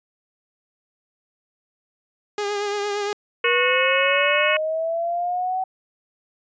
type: tone with vibrato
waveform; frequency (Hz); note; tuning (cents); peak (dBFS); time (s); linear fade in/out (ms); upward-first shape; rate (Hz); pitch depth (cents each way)
sawtooth; 409.6; G#4; -24; -19; 2.38-3.13; 2; triangle; 8.7; 37
type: harmonic tone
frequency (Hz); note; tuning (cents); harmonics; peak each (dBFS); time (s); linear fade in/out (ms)
365.5; F#4; -21; 3 / 4 / 5 / 6 / 7 / 8; -25 / -26 / -26 / -24 / -23 / -27; 3.44-4.57; 5
type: linear sweep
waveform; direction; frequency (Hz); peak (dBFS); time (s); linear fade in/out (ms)
sine; up; 471 to 757; -21; 3.44-5.64; 5
effects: resampled to 16000 Hz